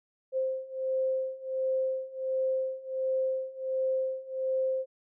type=beating tone pair; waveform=sine; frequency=523.3 / 524.7 Hz; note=C5 / C5; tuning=0 / +5 cents; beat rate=1.4 Hz; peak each=-32 / -30 dBFS; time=0.32-4.86 s; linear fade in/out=50 ms; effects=none